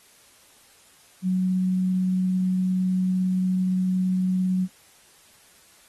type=tone; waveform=sine; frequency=185 Hz; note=F#3; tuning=in tune; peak=-20 dBFS; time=1.22-4.68 s; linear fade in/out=50 ms; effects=white hiss -55 dBFS RMS until 5.88 s + AAC 32 kbps